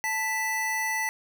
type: tone pair together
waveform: square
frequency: 880 / 1977.6 Hz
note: A5 / B6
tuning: 0 / +2 cents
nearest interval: octave + major second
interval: 1402 cents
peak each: -32 / -28 dBFS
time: 0.04-1.09 s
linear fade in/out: 0 ms
effects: none